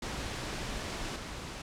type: noise with level steps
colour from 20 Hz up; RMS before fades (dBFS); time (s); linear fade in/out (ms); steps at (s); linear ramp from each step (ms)
pink; -37 / -41; 0.02-1.62; 5; 1.16; 2
effects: low-pass 7000 Hz 12 dB/octave